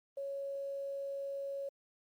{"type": "tone with quantisation", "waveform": "sine", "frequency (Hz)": 554.4, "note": "C#5", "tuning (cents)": 0, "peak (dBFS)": -37, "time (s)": [0.17, 1.69], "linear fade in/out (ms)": 5, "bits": 11, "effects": ["Opus 32 kbps"]}